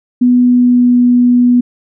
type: tone with pitch glide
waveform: sine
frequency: 246.9 to 244.9 Hz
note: B3 to B3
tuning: 0 to -14 cents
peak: -5 dBFS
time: 0.21-1.61 s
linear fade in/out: 10 ms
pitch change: -14 cents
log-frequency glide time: 0.4-0.98 s
effects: none